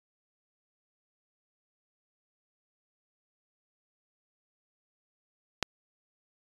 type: click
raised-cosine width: 0.2 ms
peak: -8 dBFS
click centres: 5.627 s
effects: resampled to 24000 Hz